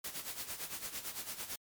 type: noise with tremolo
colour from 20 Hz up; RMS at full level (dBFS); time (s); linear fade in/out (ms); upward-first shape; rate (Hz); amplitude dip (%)
white; -40; 0.04-1.56; 5; sine; 8.9; 70
effects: MP3 96 kbps